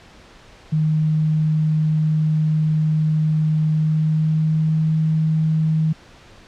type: tone with pitch glide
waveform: sine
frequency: 155.4 to 157.75 Hz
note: D#3 to D#3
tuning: -2 to +24 cents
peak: -15 dBFS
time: 0.72-5.93 s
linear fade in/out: 10 ms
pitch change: +26 cents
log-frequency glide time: 3.7-4.88 s
effects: pink hiss -46 dBFS RMS until 6.47 s + low-pass 5000 Hz 12 dB/octave